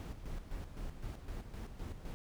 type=noise with tremolo; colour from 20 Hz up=brown; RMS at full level=-42 dBFS; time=0-2.14 s; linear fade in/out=0 ms; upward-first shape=square; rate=3.9 Hz; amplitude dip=55%; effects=none